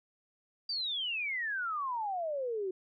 sine exponential sweep, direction down, 4761 to 363.1 Hz, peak -32 dBFS, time 0.69-2.71 s, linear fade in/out 5 ms, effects none

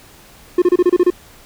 triangle tone bursts, 356.8 Hz, F4, 37 cents sharp, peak -6 dBFS, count 8, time 0.58-1.103 s, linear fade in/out 5 ms, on 40 ms, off 29 ms, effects pink hiss -44 dBFS RMS until 1.45 s

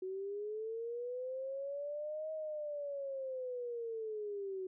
sine linear two-way sweep, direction up then down, 370 to 632 to 370 Hz, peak -38 dBFS, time 0.02-4.67 s, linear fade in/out 5 ms, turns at 2.32 s, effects none

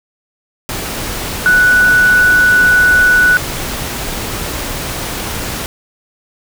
sine tone in noise, 1480 Hz, F#6, in tune, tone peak -6 dBFS, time 1.46-3.37 s, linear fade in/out 0 ms, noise pink, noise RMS -21 dBFS, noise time 0.69-5.66 s, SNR +12 dB, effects none

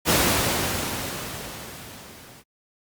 pink noise with level ramp, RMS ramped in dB -17 to -47 dBFS, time 0.05-2.44 s, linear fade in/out 50 ms, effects high-pass 80 Hz 12 dB/octave + Opus 48 kbps

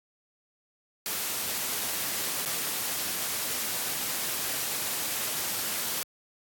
white noise with dropouts, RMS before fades -31 dBFS, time 1.06-6.03 s, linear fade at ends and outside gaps 0 ms, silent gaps 2.452-2.459 s, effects high-pass 100 Hz 12 dB/octave + AAC 64 kbps

